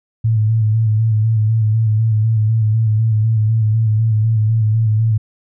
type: tone with vibrato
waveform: sine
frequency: 110 Hz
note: A2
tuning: in tune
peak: -11 dBFS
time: 0.24-5.18 s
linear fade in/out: 10 ms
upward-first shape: square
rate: 4 Hz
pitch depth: 37 cents each way
effects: none